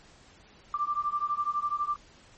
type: beating tone pair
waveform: sine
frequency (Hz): 1174.7 / 1186.7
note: D6 / D6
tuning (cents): 0 / +18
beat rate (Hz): 12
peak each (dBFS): -30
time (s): 0.74-1.96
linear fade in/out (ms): 2
effects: pink hiss -56 dBFS RMS until 2.37 s + MP3 32 kbps